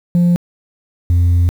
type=tone pair in turn; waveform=sine; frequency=174.5 / 86.92 Hz; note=F3 / F2; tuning=-1 / -8 cents; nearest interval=octave; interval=1207 cents; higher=first; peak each=-6 dBFS; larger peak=neither; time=0.15-0.36 / 1.1-1.49 s; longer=second; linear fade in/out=0 ms; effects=tanh soft clip ceiling -8 dBFS + 7-bit